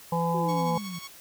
harmonic tone, 168.3 Hz, E3, 36 cents sharp, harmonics 1 / 3 / 5 / 6, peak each -27 / -30 / -29 / -32 dBFS, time 0.12-0.78 s, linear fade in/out 5 ms
sine exponential sweep, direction down, 377.7 to 164.81 Hz, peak -34 dBFS, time 0.34-0.99 s, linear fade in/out 5 ms
10% pulse tone with tremolo, 1108.7 Hz, C#6, in tune, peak -29 dBFS, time 0.48-1.08 s, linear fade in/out 10 ms, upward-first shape sine, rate 11 Hz, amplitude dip 55%
effects white hiss -49 dBFS RMS until 1.2 s

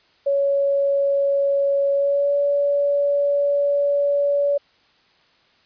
sine tone with pitch glide, 559 to 570.1 Hz, C#5 to C#5, +14 to +48 cents, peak -16 dBFS, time 0.26-4.58 s, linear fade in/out 10 ms, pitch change +34 cents, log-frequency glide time 1.93-2.34 s, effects white hiss -58 dBFS RMS until 5.65 s + resampled to 11025 Hz

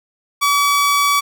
sawtooth tone, 1142 Hz, D6, 49 cents flat, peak -9 dBFS, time 0.41-1.21 s, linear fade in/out 20 ms, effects none

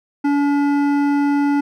sine tone with hard clipping, 285.7 Hz, D4, 48 cents flat, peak -16 dBFS, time 0.24-1.61 s, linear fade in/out 10 ms, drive 12 dB, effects none

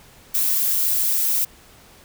violet noise with high-pass filter sweep, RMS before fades -20 dBFS, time 0.34-1.45 s, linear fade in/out 10 ms, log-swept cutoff 1300 to 220 Hz, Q 1.6, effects pink hiss -49 dBFS RMS until 2.04 s

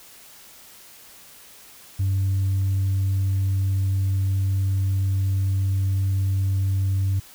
sine tone, 96.6 Hz, G2, 25 cents flat, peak -17 dBFS, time 1.99-7.2 s, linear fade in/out 10 ms, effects tanh soft clip ceiling -17 dBFS + white hiss -47 dBFS RMS until 7.34 s

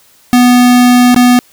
square tone with dropouts, 246.5 Hz, B3, 3 cents flat, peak -4 dBFS, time 0.33-1.39 s, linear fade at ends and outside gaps 0 ms, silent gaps 1.145-1.162 s, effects white hiss -46 dBFS RMS until 1.52 s

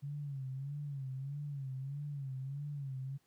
sine tone with vibrato, 138.59 Hz, C#3, in tune, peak -38 dBFS, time 0.02-3.18 s, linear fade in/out 20 ms, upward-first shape sine, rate 1.6 Hz, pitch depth 97 cents each way, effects pink hiss -75 dBFS RMS until 3.26 s + high-pass 60 Hz 12 dB/octave

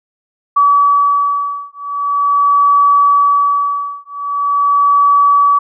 sine beating tone pair, 1143 / 1143.43 Hz, D6 / D6, -47 / -47 cents, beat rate 0.43 Hz, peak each -12 dBFS, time 0.56-5.59 s, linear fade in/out 10 ms, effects none

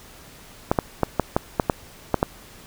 clicks, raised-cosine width 1 ms, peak -3 dBFS, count 9, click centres 0.715 / 0.788 / 1.033 / 1.197 / 1.365 / 1.598 / 1.698 / 2.143 / 2.229 s, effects pink hiss -46 dBFS RMS until 2.66 s

